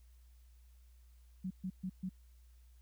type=tone bursts; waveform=sine; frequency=186.1 Hz; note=F#3; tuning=10 cents sharp; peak=-36 dBFS; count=4; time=1.44-2.094 s; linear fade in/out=10 ms; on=66 ms; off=130 ms; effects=added 60 Hz sine -58 dBFS peak until 2.81 s + white hiss -75 dBFS RMS until 2.81 s